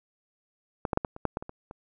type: clicks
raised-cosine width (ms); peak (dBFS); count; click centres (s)
1; -14 / -12 / -8 / -15 / -27 / -11 / -15 / -24 / -25 / -27; 10; 0.852 / 0.932 / 0.974 / 1.048 / 1.164 / 1.253 / 1.371 / 1.425 / 1.494 / 1.711
effects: none